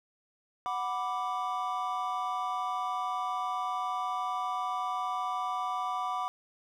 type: chord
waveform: triangle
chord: B minor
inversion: second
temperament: equal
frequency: 740 / 987.8 / 1174.7 Hz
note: F#5 / B5 / D6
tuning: 0 / 0 / 0 cents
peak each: -33 / -34 / -32 dBFS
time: 0.66-6.28 s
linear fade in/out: 0 ms
effects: none